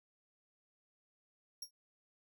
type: tone with exponential decay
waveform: sawtooth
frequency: 5588 Hz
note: F8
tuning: in tune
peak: -36 dBFS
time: 1.62-1.71 s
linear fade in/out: 5 ms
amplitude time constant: 18 ms
effects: none